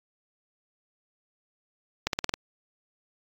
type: accelerating click train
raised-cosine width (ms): 0.2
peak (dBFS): -8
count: 6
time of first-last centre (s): 2.07-2.34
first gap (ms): 62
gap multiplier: 0.93
effects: AAC 48 kbps